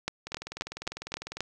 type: two click trains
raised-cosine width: 0.2 ms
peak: -12 / -20 dBFS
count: 6 / 23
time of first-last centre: 0.08-1.406 / 0.27-1.37 s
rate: 3.77 / 20 Hz
effects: none